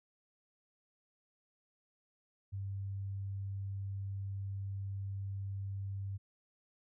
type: tone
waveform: sine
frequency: 98.2 Hz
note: G2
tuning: 4 cents sharp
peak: -37 dBFS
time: 2.52-6.18 s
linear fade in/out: 20 ms
effects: none